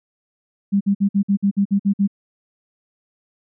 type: tone bursts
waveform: sine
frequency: 199.4 Hz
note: G3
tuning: 30 cents sharp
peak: -13 dBFS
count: 10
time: 0.72-2.077 s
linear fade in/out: 20 ms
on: 88 ms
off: 53 ms
effects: none